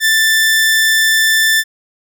sawtooth tone, 1769 Hz, A6, 9 cents sharp, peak -6 dBFS, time 0-1.64 s, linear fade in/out 50 ms, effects none

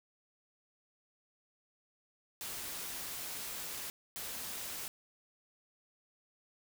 white noise bursts at uneven times, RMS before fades -42 dBFS, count 2, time 2.41-3.9 / 4.16-4.88 s, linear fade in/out 0 ms, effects none

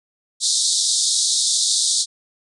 pink band-pass noise, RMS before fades -19 dBFS, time 0.4-2.06 s, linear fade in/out 50 ms, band 3600 to 9500 Hz, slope 96 dB/octave, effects none

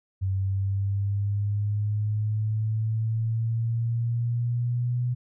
sine linear sweep, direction up, 95.2 to 123.47 Hz, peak -23 dBFS, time 0.21-5.15 s, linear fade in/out 20 ms, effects none

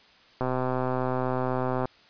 click train, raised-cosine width 1 ms, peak -14 dBFS, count 186, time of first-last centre 0.41-1.855 s, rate 128 Hz, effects white hiss -56 dBFS RMS until 2.09 s + resampled to 11025 Hz

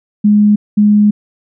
sine tone bursts at uneven times, 208.4 Hz, G#3, 6 cents sharp, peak -5 dBFS, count 2, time 0.24-0.56 / 0.77-1.11 s, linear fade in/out 10 ms, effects none

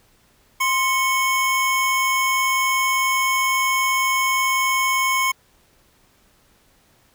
square tone pair together, 1046.5 / 2202 Hz, C6 / C#7, 0 / -12 cents, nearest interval octave + minor second, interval 1288 cents, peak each -21 dBFS, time 0.6-5.32 s, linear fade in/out 10 ms, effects pink hiss -58 dBFS RMS until 7.14 s

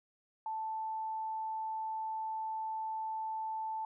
sine tone, 880 Hz, A5, in tune, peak -35 dBFS, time 0.46-3.85 s, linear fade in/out 2 ms, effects none

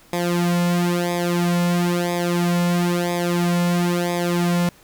sawtooth tone with flanger, 174.61 Hz, F3, in tune, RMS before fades -20 dBFS, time 0.13-4.69 s, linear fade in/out 2 ms, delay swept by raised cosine 0.69 to 2.59 ms, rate 1 Hz, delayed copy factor -0.9, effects pink hiss -51 dBFS RMS until 4.83 s

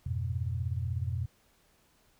sine chord, F diminished, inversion none, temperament equal, 87.31 / 103.83 / 123.47 Hz, F2 / Ab2 / Cb3, 0 / 0 / 0 cents, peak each -33 / -37 / -34 dBFS, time 0.06-1.26 s, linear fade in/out 5 ms, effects pink hiss -67 dBFS RMS until 2.19 s

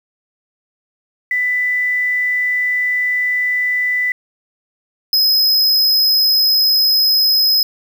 sine / square tone pair in turn, 1990 / 5089 Hz, B6 / D#8, +13 / +38 cents, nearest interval octave + major third, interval 1625 cents, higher second, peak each -14 / -11 dBFS, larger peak second, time 1.31-4.12 / 5.13-7.63 s, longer first, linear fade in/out 2 ms, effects 7-bit

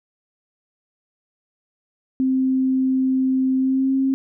sine tone with pitch glide, 261.6 to 267.4 Hz, C4 to C4, 0 to +38 cents, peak -16 dBFS, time 2.2-4.14 s, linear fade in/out 0 ms, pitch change +38 cents, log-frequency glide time 3.57-3.93 s, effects none

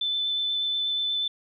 sine tone with vibrato, 3520 Hz, A7, in tune, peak -24 dBFS, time 0.01-1.28 s, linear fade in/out 5 ms, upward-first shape sine, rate 8.3 Hz, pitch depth 9 cents each way, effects none

